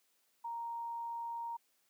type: tone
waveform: sine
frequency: 932.3 Hz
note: A#5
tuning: in tune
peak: -38 dBFS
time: 0.44-1.57 s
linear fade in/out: 10 ms
effects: white hiss -75 dBFS RMS until 1.89 s + high-pass 200 Hz 12 dB/octave